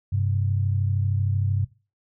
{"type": "tone pair together", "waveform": "sine", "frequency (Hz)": [97.8, 130.81], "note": ["G2", "C3"], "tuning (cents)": [-4, 0], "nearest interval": "perfect fourth", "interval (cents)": 504, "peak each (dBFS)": [-21, -27], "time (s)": [0.12, 1.65], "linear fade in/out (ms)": 10, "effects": ["noise-tail reverb RT60 0.3 s tail -18 dB re dry"]}